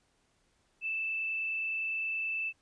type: tone with frequency modulation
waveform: sine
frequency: 2641 Hz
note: E7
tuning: 3 cents sharp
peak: -31 dBFS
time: 0.81-2.53 s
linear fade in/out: 50 ms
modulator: 29.7 Hz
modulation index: 0.69
effects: pink hiss -72 dBFS RMS until 2.61 s + resampled to 22050 Hz